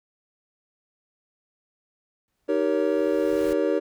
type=noise with exponential growth; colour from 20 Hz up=pink; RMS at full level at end=-39 dBFS; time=2.28-3.53 s; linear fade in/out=0 ms; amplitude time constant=270 ms
type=chord; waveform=triangle; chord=Eb dominant seventh; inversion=none; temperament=just; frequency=311.1 / 388.9 / 466.7 / 560 Hz; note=Eb4 / G4 / Bb4 / Db5; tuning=0 / -14 / +2 / +18 cents; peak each=-24 dBFS; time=2.48-3.8 s; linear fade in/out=20 ms
effects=none